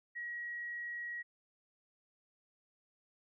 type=tone; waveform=sine; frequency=1906 Hz; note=A#6; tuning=38 cents sharp; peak=-39 dBFS; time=0.15-1.23 s; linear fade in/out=20 ms; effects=none